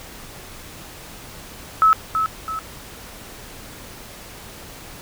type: tone with echo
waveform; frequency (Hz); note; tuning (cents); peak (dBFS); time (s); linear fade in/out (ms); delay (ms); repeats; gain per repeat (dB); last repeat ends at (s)
sine; 1298; E6; -27; -10; 1.82-1.93; 0; 330; 2; -7; 2.59
effects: pink hiss -39 dBFS RMS until 5.01 s